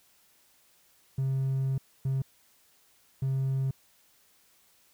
triangle tone bursts at uneven times, 133.9 Hz, C3, 40 cents sharp, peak -23 dBFS, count 3, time 1.18-1.78 / 2.05-2.22 / 3.22-3.71 s, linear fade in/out 5 ms, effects tanh soft clip ceiling -20 dBFS + white hiss -64 dBFS RMS until 4.93 s

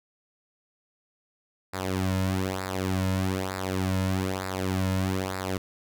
sawtooth tone with flanger, 94.2 Hz, F#2, 32 cents sharp, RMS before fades -28 dBFS, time 1.73-5.58 s, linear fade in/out 10 ms, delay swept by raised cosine 0.32 to 2.62 ms, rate 1.1 Hz, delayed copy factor -0.75, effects none

